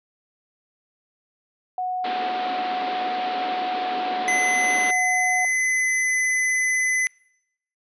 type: tone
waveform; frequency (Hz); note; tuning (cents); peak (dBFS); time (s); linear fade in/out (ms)
sine; 735; F#5; -12; -23; 1.78-5.45; 2
type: band-pass noise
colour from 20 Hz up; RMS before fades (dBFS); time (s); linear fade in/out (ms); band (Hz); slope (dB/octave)
pink; -32; 2.04-4.91; 5; 230 to 4200; 48
type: tone with pitch glide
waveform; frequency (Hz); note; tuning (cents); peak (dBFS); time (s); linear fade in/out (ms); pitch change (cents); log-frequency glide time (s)
square; 2033 to 2021; B6 to B6; +50 to +39; -20; 4.28-7.07; 0; -11; 5.46-6.2
effects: noise-tail reverb RT60 0.8 s tail -25 dB re dry + resampled to 24000 Hz